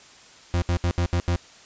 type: tone bursts at uneven times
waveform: 40% pulse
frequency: 87.31 Hz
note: F2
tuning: in tune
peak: -19 dBFS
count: 6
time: 0.54-0.62 / 0.69-0.77 / 0.84-0.91 / 0.98-1.06 / 1.13-1.2 / 1.28-1.36 s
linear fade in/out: 0 ms
effects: white hiss -49 dBFS RMS until 1.65 s + resampled to 16000 Hz